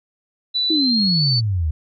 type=tone with pitch glide; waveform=sine; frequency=3971 to 4509 Hz; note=B7 to C#8; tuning=+9 to +29 cents; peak=-17 dBFS; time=0.54-1.41 s; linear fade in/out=20 ms; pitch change=+220 cents; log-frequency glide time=0.7-1.26 s
type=exponential sweep; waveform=sine; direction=down; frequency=329.6 to 73.4 Hz; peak=-17 dBFS; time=0.7-1.71 s; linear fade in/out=5 ms
effects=none